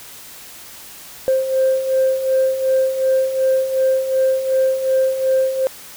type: beating tone pair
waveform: sine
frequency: 524 / 526.7 Hz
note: C5 / C5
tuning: +2 / +11 cents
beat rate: 2.7 Hz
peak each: -20 / -14 dBFS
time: 1.28-5.67 s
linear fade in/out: 0 ms
effects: tanh soft clip ceiling -9 dBFS + white hiss -38 dBFS RMS until 5.96 s